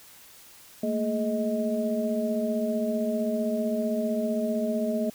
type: tone cluster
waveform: sine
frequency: 212.8 / 228.3 / 421.1 / 628 Hz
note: G#3 / A#3 / G#4 / D#5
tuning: +42 / -36 / +24 / +16 cents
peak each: -36 / -27 / -33 / -29 dBFS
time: 0.83-5.1 s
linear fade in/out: 5 ms
effects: white hiss -51 dBFS RMS until 5.14 s